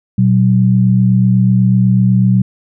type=tone pair together; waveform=sine; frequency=120.34 / 188.4 Hz; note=B2 / F#3; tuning=-44 / +32 cents; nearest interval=minor sixth; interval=776 cents; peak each=-10 dBFS; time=0.18-2.42 s; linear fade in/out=5 ms; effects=none